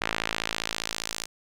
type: tone with band-pass filter sweep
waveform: sawtooth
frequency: 55 Hz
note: A1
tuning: in tune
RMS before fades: -32 dBFS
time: 0.01-1.26 s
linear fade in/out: 10 ms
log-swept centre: 2100 to 6700 Hz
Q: 0.92
effects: none